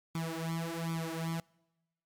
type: tone with flanger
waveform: sawtooth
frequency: 164.7 Hz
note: E3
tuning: 1 cent flat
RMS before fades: -36 dBFS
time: 0.15-1.4 s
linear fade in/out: 2 ms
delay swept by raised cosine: 0.86 to 5.16 ms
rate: 1.3 Hz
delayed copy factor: +1
effects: noise-tail reverb RT60 1.0 s tail -26 dB re dry + MP3 96 kbps